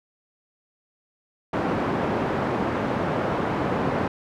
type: band-pass noise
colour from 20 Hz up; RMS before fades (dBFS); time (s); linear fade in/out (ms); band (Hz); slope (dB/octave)
pink; -25; 1.53-4.08; 5; 150 to 1200; 12
effects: none